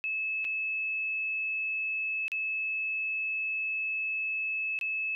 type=tone with dropouts; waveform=sine; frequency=2600 Hz; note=E7; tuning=24 cents flat; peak=-29 dBFS; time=0.04-5.15 s; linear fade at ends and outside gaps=0 ms; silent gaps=0.445-0.45 / 2.281-2.318 / 4.789-4.812 s; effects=none